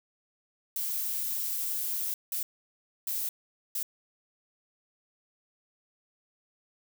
violet noise bursts at uneven times, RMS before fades -32 dBFS, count 4, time 0.76-2.14 / 2.32-2.43 / 3.07-3.29 / 3.75-3.83 s, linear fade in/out 2 ms, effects none

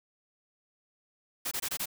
white noise bursts, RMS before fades -33 dBFS, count 5, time 1.45-1.858 s, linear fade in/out 10 ms, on 64 ms, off 22 ms, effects none

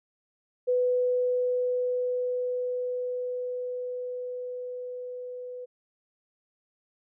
sine tone with level ramp, 497.5 Hz, B4, 13 cents sharp, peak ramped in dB -21 to -36 dBFS, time 0.67-5.66 s, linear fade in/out 20 ms, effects none

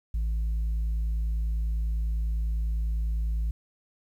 sine tone, 55 Hz, A1, in tune, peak -22 dBFS, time 0.14-3.51 s, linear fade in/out 5 ms, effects tanh soft clip ceiling -24 dBFS + 10-bit

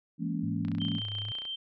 sine chord, A# half-diminished seventh, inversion second, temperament just, 167.82 / 209.8 / 233.1 / 279.7 Hz, E3 / G#3 / A#3 / C#4, +31 / +18 / 0 / +16 cents, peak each -33 / -36 / -36 / -36 dBFS, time 0.18-1.01 s, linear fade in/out 50 ms
sine tone with vibrato, 105.6 Hz, G#2, 29 cents sharp, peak -36 dBFS, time 0.43-1.32 s, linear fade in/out 5 ms, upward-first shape square, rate 2.4 Hz, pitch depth 40 cents each way
click train, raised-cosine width 0.3 ms, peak -30 dBFS, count 25, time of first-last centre 0.65-1.453 s, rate 29.9 Hz
sine tone with tremolo, 3136 Hz, G7, in tune, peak -33 dBFS, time 0.8-1.56 s, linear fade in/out 10 ms, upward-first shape sine, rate 5.9 Hz, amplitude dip 35%
effects none

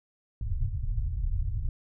pink low-pass noise, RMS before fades -29 dBFS, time 0.41-1.69 s, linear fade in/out 2 ms, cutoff 120 Hz, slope 48 dB/octave, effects none

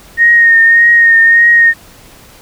sine tone with vibrato, 1853 Hz, A#6, 11 cents flat, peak -3 dBFS, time 0.17-1.74 s, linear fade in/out 50 ms, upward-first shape triangle, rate 1.7 Hz, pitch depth 31 cents each way, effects pink hiss -39 dBFS RMS until 2.41 s

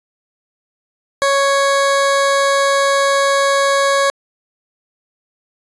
20% pulse tone, 554.4 Hz, C#5, in tune, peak -7 dBFS, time 1.22-4.1 s, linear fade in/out 0 ms, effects resampled to 22050 Hz

